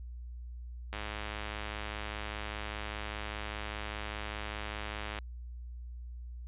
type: click train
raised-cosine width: 0.3 ms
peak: -22 dBFS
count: 448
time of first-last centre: 0.93-5.187 s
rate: 105 Hz
effects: added 60 Hz sine -41 dBFS peak until 6.47 s + resampled to 8000 Hz